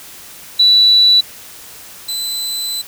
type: tone pair in turn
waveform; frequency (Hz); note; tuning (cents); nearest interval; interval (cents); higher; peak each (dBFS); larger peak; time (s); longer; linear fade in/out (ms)
sine / sawtooth; 3951 / 4015; B7 / B7; 0 / +28; unison; 28; second; -6 / -16; first; 0.59-1.21 / 2.08-2.82; second; 10
effects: white hiss -36 dBFS RMS until 2.87 s